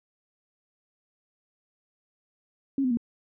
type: tone with pitch steps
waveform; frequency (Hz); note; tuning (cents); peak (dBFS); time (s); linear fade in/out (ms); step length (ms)
sine; 273.3 / 253.5 / 235.2; C#4 / B3 / A#3; -24 / +45 / +16; -22; 2.78-2.972; 2; 64
effects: none